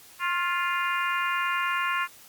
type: harmonic tone with a mistuned harmonic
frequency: 349.2 Hz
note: F4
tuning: in tune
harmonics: 3 / 4 / 5 / 6 / 7 / 8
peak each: -28 / -30 / -32 / -34 / -35 / -36 dBFS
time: 0.19-2.08 s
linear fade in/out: 50 ms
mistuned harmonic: 3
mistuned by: +33 cents
effects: white hiss -51 dBFS RMS until 2.28 s + Opus 48 kbps